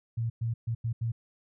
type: tone bursts at uneven times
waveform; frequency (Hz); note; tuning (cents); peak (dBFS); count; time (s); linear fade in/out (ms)
sine; 115.2; A#2; -20; -27; 5; 0.17-0.3 / 0.41-0.54 / 0.67-0.75 / 0.84-0.93 / 1.01-1.12; 10
effects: none